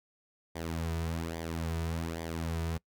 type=tone with flanger; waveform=sawtooth; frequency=82.41 Hz; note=E2; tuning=in tune; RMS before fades=-35 dBFS; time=0.55-2.78 s; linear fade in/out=10 ms; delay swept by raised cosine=0.73 to 3.73 ms; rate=1.2 Hz; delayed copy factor=-0.7; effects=noise-tail reverb RT60 0.1 s tail -24 dB re dry

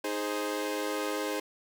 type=chord; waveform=sawtooth; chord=Ab major; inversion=second; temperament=equal; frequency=311.1 / 415.3 / 523.3 Hz; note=Eb4 / Ab4 / C5; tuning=0 / 0 / 0 cents; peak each=-31 dBFS; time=0.04-1.4 s; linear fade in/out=5 ms; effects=none

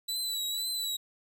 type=tone with vibrato; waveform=sawtooth; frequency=3951 Hz; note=B7; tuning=in tune; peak=-28 dBFS; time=0.08-0.97 s; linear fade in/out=10 ms; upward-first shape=triangle; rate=2 Hz; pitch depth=56 cents each way; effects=none

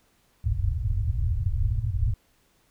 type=low-pass noise; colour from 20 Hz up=white; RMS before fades=-25 dBFS; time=0.44-2.14 s; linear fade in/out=5 ms; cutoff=120 Hz; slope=96 dB/octave; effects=pink hiss -65 dBFS RMS until 2.7 s

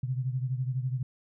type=beating tone pair; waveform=sine; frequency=126.2 / 138.2 Hz; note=B2 / C#3; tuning=+38 / -5 cents; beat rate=12 Hz; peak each=-29 / -34 dBFS; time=0.03-1.03 s; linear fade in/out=5 ms; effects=none

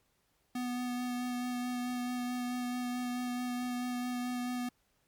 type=tone with vibrato; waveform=square; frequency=246.9 Hz; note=B3; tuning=in tune; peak=-34 dBFS; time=0.55-4.69 s; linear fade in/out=5 ms; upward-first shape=sine; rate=4.6 Hz; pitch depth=12 cents each way; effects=pink hiss -74 dBFS RMS until 5.07 s + MP3 96 kbps

